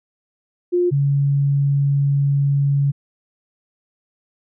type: tone pair in turn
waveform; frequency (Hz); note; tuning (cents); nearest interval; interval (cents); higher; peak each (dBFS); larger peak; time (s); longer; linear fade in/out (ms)
sine; 354.4 / 140.64; F4 / C#3; +25 / +25; octave + major third; 1600; first; -14; neither; 0.72-0.91 / 0.91-2.92; second; 20
effects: none